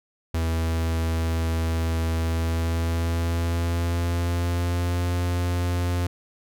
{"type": "tone with pitch glide", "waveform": "45% pulse", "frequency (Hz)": [82, 87.89], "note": ["E2", "F2"], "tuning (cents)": [-9, 12], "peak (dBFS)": -22, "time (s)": [0.34, 6.07], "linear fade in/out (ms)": 5, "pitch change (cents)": 121, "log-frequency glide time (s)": [2.24, 5.1], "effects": []}